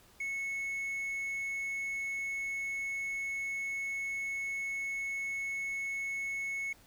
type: tone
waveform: triangle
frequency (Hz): 2200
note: C#7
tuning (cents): -14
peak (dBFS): -32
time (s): 0.2-6.73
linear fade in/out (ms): 5
effects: pink hiss -61 dBFS RMS until 6.86 s